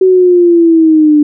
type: linear sweep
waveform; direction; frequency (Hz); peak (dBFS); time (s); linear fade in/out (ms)
sine; down; 377.8 to 294.1; -3; 0.01-1.23; 5
effects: none